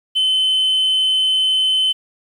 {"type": "tone", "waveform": "sine", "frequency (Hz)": 3054, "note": "G7", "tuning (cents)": -46, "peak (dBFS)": -11, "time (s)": [0.15, 1.93], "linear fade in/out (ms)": 20, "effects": ["tanh soft clip ceiling -12 dBFS", "8-bit"]}